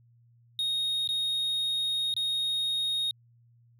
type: tone with dropouts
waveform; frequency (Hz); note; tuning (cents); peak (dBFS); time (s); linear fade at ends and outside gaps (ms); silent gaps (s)
triangle; 3729; A#7; 0; -25; 0.59-3.11; 1; 1.075-1.089 / 2.14-2.165
effects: added 118 Hz sine -58 dBFS peak until 3.79 s